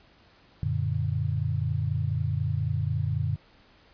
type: chord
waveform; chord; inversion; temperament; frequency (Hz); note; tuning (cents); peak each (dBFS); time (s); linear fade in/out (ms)
sine; Gb augmented; none; equal; 92.5 / 116.54 / 146.83; Gb2 / Bb2 / D3; 0 / 0 / 0; -29; 0.63-3.36; 0
effects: pink hiss -58 dBFS RMS until 3.93 s + resampled to 11025 Hz